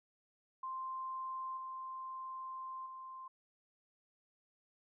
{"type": "tone with level steps", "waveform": "sine", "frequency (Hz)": 1046.5, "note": "C6", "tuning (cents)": 0, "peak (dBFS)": [-39, -42, -46], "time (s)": [0.63, 3.28], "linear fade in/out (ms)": 5, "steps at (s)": [1.57, 2.86], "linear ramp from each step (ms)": 2, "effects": []}